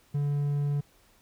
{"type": "tone", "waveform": "triangle", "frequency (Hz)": 144.1, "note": "D3", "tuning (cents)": -33, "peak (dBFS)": -23, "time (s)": [0.14, 0.81], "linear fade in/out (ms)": 10, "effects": ["pink hiss -62 dBFS RMS until 1.21 s"]}